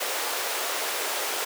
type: high-pass noise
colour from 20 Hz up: pink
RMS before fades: -29 dBFS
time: 0-1.45 s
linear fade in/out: 10 ms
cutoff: 440 Hz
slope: 24 dB/octave
effects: none